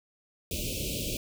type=band-stop noise; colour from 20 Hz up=pink; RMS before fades=-33 dBFS; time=0.51-1.17 s; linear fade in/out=2 ms; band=610 to 2400 Hz; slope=96 dB/octave; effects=none

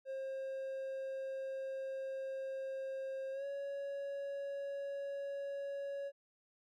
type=tone with pitch glide; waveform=triangle; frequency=534 to 558.9 Hz; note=C5 to C#5; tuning=+35 to +14 cents; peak=-37 dBFS; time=0.05-6.12 s; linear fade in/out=50 ms; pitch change=+79 cents; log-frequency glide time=3.32-3.45 s; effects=none

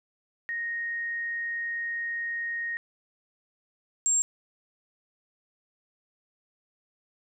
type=tone pair in turn; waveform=sine; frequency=1864.7 / 7459 Hz; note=A#6 / A#8; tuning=0 / 0 cents; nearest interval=2 octaves; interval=2400 cents; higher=second; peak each=-29 / -21 dBFS; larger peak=second; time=0.49-2.77 / 4.06-4.22 s; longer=first; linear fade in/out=0 ms; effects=none

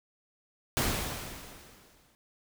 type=noise with exponential decay; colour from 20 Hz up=pink; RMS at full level=-27 dBFS; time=0.77-2.15 s; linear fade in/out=0 ms; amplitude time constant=300 ms; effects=none

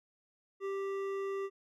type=tone with hard clipping; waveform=sine; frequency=392 Hz; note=G4; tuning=in tune; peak=-36 dBFS; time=0.6-1.5 s; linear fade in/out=50 ms; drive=11 dB; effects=none

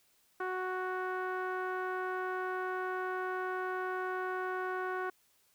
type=tone with low-pass filter; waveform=sawtooth; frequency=370 Hz; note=F#4; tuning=in tune; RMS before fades=-36 dBFS; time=0.4-5.1 s; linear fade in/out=5 ms; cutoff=1400 Hz; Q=3.5; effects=white hiss -70 dBFS RMS until 5.54 s

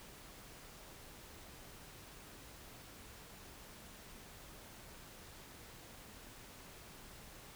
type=silence; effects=pink hiss -55 dBFS RMS until 7.55 s

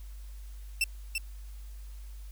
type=tone with echo; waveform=sawtooth; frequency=2684 Hz; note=E7; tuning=31 cents sharp; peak=-21 dBFS; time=0.81-0.84 s; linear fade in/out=2 ms; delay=340 ms; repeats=1; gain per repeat=-5 dB; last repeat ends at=1.18 s; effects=added 50 Hz sine -41 dBFS peak until 2.31 s + white hiss -60 dBFS RMS until 2.31 s

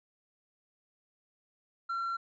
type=tone with tanh clipping; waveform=sine; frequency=1363 Hz; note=F6; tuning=43 cents flat; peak=-32 dBFS; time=1.89-2.17 s; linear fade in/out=10 ms; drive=2 dB; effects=none

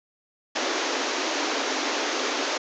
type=band-pass noise; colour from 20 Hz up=pink; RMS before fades=-27 dBFS; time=0.55-2.58 s; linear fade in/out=10 ms; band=260 to 6800 Hz; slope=96 dB/octave; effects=none

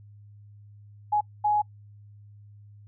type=tone bursts at uneven times; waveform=sine; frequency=837 Hz; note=G#5; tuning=13 cents sharp; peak=-20 dBFS; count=2; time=1.12-1.21 / 1.44-1.62 s; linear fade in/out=10 ms; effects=noise-tail reverb RT60 0.1 s tail -24 dB re dry + added 103 Hz sine -47 dBFS peak until 2.87 s

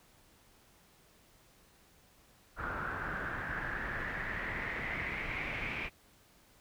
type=noise with low-pass filter sweep; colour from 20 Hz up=pink; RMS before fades=-38 dBFS; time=2.56-5.9 s; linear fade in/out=50 ms; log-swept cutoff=1400 to 2400 Hz; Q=6.9; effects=pink hiss -64 dBFS RMS until 6.6 s

